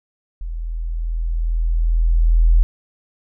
sine tone with level ramp, 41.2 Hz, E1, in tune, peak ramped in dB -24 to -8 dBFS, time 0.41-2.63 s, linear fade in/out 0 ms, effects none

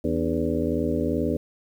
harmonic tone with a mistuned harmonic, 82.41 Hz, E2, in tune, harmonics 1 / 2 / 3 / 4 / 5 / 6 / 7, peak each -31 / -32 / -27 / -28 / -30 / -30 / -33 dBFS, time 0.04-1.37 s, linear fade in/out 5 ms, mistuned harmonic 4, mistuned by -130 cents, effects 9-bit

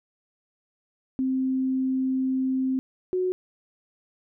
sine tone pair in turn, 261.6 / 367.6 Hz, C4 / F#4, 0 / -11 cents, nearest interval tritone, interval 589 cents, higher second, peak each -22 dBFS, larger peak neither, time 1.19-2.79 / 3.13-3.32 s, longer first, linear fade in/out 0 ms, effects none

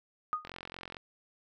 sine tone with exponential decay, 1236 Hz, D#6, 12 cents flat, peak -25 dBFS, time 0.33-0.48 s, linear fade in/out 0 ms, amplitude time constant 31 ms
click train, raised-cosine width 0.3 ms, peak -26 dBFS, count 24, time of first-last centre 0.45-0.968 s, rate 44.4 Hz
effects none

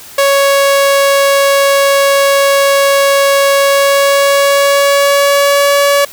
sawtooth tone with pitch glide, 556 to 566.4 Hz, C#5 to C#5, +5 to +37 cents, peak -3 dBFS, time 0.18-6.05 s, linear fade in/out 5 ms, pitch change +32 cents, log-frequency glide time 3.55-5.76 s, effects white hiss -33 dBFS RMS until 6.12 s

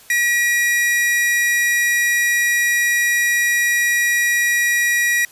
45% pulse tone pair together, 1920 / 2419 Hz, B6 / D#7, -49 / -49 cents, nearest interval major third, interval 400 cents, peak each -15 / -24 dBFS, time 0.1-5.25 s, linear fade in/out 2 ms, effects white hiss -46 dBFS RMS until 5.31 s + resampled to 32000 Hz

